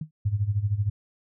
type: tone with exponential decay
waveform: sine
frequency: 155.56 Hz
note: D#3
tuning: in tune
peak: -25 dBFS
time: 0.01-0.11 s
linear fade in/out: 5 ms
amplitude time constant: 20 ms
type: tone with tremolo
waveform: sine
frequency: 102.8 Hz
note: G#2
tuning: 17 cents flat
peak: -19 dBFS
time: 0.25-0.9 s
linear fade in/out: 10 ms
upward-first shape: sine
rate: 13 Hz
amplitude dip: 80%
effects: none